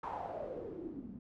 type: noise with low-pass filter sweep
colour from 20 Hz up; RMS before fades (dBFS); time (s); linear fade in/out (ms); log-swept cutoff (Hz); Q
white; -43; 0.03-1.19; 5; 1000 to 210; 5.9
effects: none